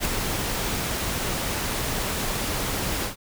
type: noise with ADSR envelope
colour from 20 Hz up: pink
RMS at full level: -22 dBFS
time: 0-3.16 s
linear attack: 51 ms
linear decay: 8 ms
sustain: -5 dB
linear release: 120 ms
effects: none